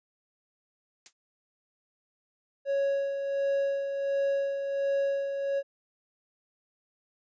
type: noise with exponential decay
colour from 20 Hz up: blue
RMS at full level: -38 dBFS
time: 1.06-1.13 s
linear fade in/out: 1 ms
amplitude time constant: 15 ms
type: tone with tremolo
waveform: triangle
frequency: 554.4 Hz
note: C#5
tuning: in tune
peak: -22 dBFS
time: 2.65-5.63 s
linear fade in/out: 50 ms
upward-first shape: sine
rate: 1.4 Hz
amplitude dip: 50%
effects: resampled to 16000 Hz